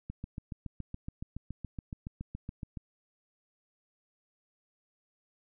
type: click train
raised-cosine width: 5 ms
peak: -26 dBFS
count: 20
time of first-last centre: 0.1-2.772 s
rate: 7.11 Hz
effects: none